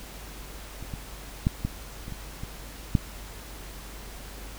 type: clicks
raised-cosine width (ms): 5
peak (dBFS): -27 / -21 / -9 / -14 / -26 / -24 / -23 / -7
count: 8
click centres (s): 0.826 / 0.938 / 1.469 / 1.65 / 2.081 / 2.123 / 2.435 / 2.952
effects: added 49 Hz sine -42 dBFS peak until 4.58 s + pink hiss -44 dBFS RMS until 4.58 s